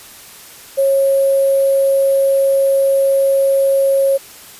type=tone with sample-and-hold; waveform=sine; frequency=546 Hz; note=C#5; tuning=26 cents flat; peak=-10 dBFS; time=0.77-4.18 s; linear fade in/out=20 ms; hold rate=11025 Hz; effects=white hiss -38 dBFS RMS until 4.59 s + resampled to 32000 Hz